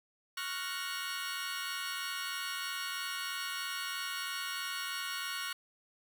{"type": "chord", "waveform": "20% pulse", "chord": "Gb major seventh", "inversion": "second", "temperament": "equal", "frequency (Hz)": [1108.7, 1396.9, 1480, 1864.7], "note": ["Db6", "F6", "Gb6", "Bb6"], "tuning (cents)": [0, 0, 0, 0], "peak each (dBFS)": [-37, -37, -36, -38], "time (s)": [0.37, 5.53], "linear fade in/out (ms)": 5, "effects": []}